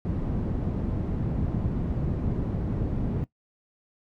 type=low-pass noise; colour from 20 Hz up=white; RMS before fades=-28 dBFS; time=0.05-3.24 s; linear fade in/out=0 ms; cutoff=180 Hz; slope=12 dB/octave; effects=noise-tail reverb RT60 0.1 s tail -18 dB re dry